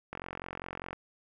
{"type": "click train", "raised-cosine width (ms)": 0.5, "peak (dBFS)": -23, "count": 37, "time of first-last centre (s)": [0.13, 0.93], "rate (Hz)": 45, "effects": []}